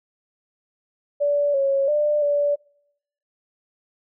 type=tone with pitch steps; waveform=sine; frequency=578 / 549 / 595 / 579 Hz; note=D5 / C#5 / D5 / D5; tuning=-28 / -17 / +22 / -25 cents; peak=-17 dBFS; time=1.2-2.56 s; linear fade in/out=20 ms; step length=340 ms; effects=noise-tail reverb RT60 0.7 s tail -24 dB re dry